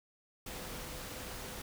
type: tone in noise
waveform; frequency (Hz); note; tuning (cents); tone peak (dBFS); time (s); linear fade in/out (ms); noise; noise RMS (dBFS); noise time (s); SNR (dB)
sine; 505; B4; +39; -53; 0.46-1.62; 5; pink; -44; 0.46-1.62; -12
effects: none